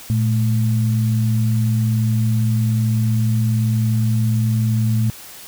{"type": "tone pair together", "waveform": "sine", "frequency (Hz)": [114.68, 215.8], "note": ["A#2", "A3"], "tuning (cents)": [-28, -33], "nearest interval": "major seventh", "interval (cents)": 1095, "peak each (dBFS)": [-15, -22], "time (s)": [0.1, 5.1], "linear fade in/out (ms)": 0, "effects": ["white hiss -38 dBFS RMS until 5.47 s"]}